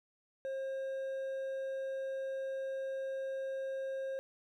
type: tone with hard clipping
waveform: triangle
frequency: 535 Hz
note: C5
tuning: 38 cents sharp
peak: -37 dBFS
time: 0.45-4.19 s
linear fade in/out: 0 ms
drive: 7 dB
effects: none